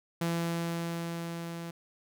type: tone with level ramp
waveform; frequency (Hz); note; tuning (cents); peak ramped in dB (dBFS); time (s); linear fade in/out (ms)
sawtooth; 168.5; E3; +38; -24 to -34; 0.21-1.71; 5
effects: none